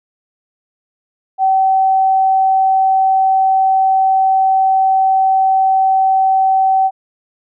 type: tone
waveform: sine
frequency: 766 Hz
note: G5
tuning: 40 cents flat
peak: -9 dBFS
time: 1.38-6.91 s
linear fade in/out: 50 ms
effects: none